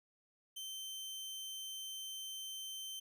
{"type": "tone", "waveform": "sawtooth", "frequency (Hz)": 3100, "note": "G7", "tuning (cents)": -20, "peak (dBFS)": -40, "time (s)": [0.56, 3], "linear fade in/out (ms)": 10, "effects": []}